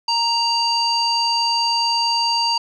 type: tone with low-pass filter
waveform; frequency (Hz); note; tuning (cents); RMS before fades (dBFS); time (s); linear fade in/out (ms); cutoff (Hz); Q
square; 932.3; A#5; 0; -19; 0.08-2.58; 5; 5000; 9.1
effects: none